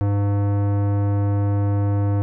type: tone with tanh clipping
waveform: sine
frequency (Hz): 101.1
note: G#2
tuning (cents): -46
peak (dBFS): -19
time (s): 0.01-2.22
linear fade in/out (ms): 0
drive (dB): 18
effects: none